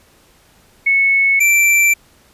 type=tone pair in turn; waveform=sine / square; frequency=2203 / 2343 Hz; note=C#7 / D7; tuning=-11 / -5 cents; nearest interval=minor second; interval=106 cents; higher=second; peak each=-10 dBFS; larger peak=neither; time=0.86-1.4 / 1.4-1.94 s; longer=neither; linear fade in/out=10 ms; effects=pink hiss -51 dBFS RMS until 2.33 s + resampled to 32000 Hz